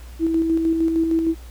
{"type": "tone with tremolo", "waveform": "sine", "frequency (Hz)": 326.8, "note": "E4", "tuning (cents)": -15, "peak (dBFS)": -15, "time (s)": [0.19, 1.35], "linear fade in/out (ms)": 50, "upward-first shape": "square", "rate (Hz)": 6.5, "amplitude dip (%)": 35, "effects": ["added 60 Hz sine -36 dBFS peak until 1.5 s", "pink hiss -48 dBFS RMS until 1.5 s"]}